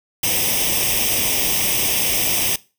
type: noise with comb filter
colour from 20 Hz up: white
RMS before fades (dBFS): -19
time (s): 0.23-2.56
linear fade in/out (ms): 5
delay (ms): 0.35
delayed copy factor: +0.8
effects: noise-tail reverb RT60 0.3 s tail -20 dB re dry

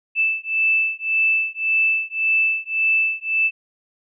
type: beating tone pair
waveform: sine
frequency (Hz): 2637 / 2638.8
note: E7 / E7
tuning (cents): 0 / +1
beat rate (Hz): 1.8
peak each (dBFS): -20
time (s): 0.15-3.51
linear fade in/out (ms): 50
effects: none

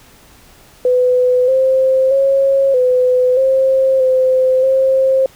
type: tone with pitch steps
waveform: sine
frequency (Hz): 501 / 525 / 545 / 504 / 530 / 517 / 530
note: B4 / C5 / C#5 / B4 / C5 / C5 / C5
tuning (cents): +25 / +6 / -29 / +35 / +22 / -21 / +22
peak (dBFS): -9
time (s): 0.85-5.26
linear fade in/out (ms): 2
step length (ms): 630
effects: pink hiss -45 dBFS RMS until 5.35 s

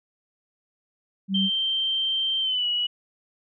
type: tone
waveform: sine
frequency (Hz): 193.3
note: G3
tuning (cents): -24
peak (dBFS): -22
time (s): 1.28-1.5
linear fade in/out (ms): 50
type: tone with pitch glide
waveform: sine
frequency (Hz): 3136 to 2926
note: G7 to F#7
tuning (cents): 0 to -20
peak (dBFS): -22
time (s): 1.34-2.87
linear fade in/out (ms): 10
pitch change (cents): -120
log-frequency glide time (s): 2.41-2.66
effects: none

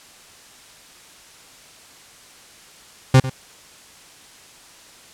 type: tone with echo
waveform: 40% pulse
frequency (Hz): 130.81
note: C3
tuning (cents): 0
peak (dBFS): -7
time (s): 3.14-3.2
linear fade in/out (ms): 5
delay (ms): 98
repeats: 1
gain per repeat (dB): -15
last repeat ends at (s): 3.298
effects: white hiss -46 dBFS RMS until 5.13 s + low-pass 9000 Hz 12 dB/octave

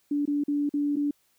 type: tone with dropouts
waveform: sine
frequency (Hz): 289.7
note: D4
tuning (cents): -24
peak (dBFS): -23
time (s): 0.11-1.11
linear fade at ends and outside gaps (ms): 5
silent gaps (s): 0.255-0.276 / 0.438-0.481 / 0.693-0.738 / 0.959-0.966
effects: white hiss -68 dBFS RMS until 1.38 s

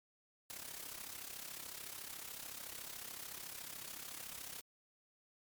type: noise with amplitude modulation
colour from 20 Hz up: white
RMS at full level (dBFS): -45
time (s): 0.5-4.61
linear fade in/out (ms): 0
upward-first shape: sine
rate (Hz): 33.8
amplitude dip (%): 70
effects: MP3 96 kbps

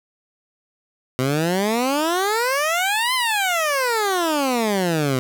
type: exponential two-way sweep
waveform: 15% pulse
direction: up then down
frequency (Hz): 125.6 to 1046.5 to 125.6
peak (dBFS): -12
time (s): 1.19-5.19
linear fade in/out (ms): 0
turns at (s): 3.14
effects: none

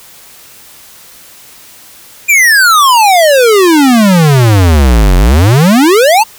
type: exponential two-way sweep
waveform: square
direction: down then up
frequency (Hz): 2449 to 43.37 to 936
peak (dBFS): -4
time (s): 2.28-6.24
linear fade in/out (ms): 20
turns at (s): 5.16
effects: white hiss -36 dBFS RMS until 6.38 s

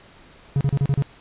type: tone bursts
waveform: triangle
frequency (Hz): 139.2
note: C#3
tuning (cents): +8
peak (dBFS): -14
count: 6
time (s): 0.56-1.023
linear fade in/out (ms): 0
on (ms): 48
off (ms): 35
effects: pink hiss -49 dBFS RMS until 1.2 s + resampled to 8000 Hz

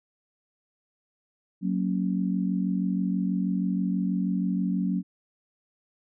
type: chord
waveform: sine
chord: F# major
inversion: none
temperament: just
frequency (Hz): 185 / 231.2 / 277.5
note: F#3 / A#3 / C#4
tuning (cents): 0 / -14 / +2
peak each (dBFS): -25 / -31 / -31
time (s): 1.61-5.03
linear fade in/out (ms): 50
effects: none

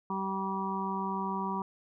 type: harmonic tone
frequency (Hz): 193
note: G3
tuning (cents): -27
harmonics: 1 / 2 / 4 / 5 / 6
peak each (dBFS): -35 / -40 / -42 / -34 / -39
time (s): 0.1-1.62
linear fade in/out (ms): 2
effects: none

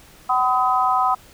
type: harmonic tone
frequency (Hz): 252.7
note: B3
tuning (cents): +40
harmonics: 3 / 4 / 5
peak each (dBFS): -20 / -20 / -20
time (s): 0.29-1.15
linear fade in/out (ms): 10
effects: pink hiss -48 dBFS RMS until 1.33 s

